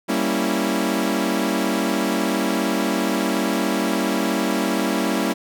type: chord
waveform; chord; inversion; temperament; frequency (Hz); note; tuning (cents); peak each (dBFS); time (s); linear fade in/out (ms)
sawtooth; G diminished seventh; none; equal; 196 / 233.1 / 277.2 / 329.6; G3 / Bb3 / Db4 / Fb4; 0 / 0 / 0 / 0; -21; 0.08-5.34; 20
effects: none